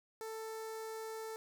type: tone with notch filter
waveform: sawtooth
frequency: 442.7 Hz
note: A4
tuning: 11 cents sharp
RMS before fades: -44 dBFS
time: 0.21-1.36 s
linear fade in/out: 0 ms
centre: 2900 Hz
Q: 1.2
effects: none